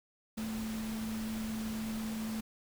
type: tone in noise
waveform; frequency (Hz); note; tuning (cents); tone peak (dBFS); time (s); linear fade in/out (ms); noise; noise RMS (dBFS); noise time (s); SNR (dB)
sine; 220; A3; 0; -35; 0.37-2.41; 10; pink; -45; 0.37-2.41; +7
effects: none